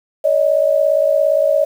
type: tone pair together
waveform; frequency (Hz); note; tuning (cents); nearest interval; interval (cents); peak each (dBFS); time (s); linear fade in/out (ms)
sine; 567.6 / 625; C#5 / D#5; +41 / +8; major second; 167; -14 / -14; 0.24-1.65; 10
effects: 7-bit